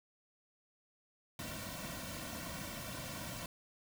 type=noise with comb filter; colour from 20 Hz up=pink; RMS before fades=-44 dBFS; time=1.39-3.46 s; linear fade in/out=2 ms; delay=2.4 ms; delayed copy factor=-0.9; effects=none